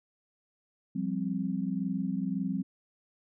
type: chord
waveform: sine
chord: F suspended second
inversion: none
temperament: just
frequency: 174.61 / 196.44 / 261.9 Hz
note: F3 / G3 / C4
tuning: 0 / +4 / +2 cents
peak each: -34 / -32 / -34 dBFS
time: 0.95-2.63 s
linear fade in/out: 10 ms
effects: none